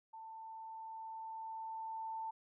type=tone with level ramp; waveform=sine; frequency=891 Hz; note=A5; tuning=22 cents sharp; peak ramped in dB=-48 to -39 dBFS; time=0.13-2.31 s; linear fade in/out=10 ms; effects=none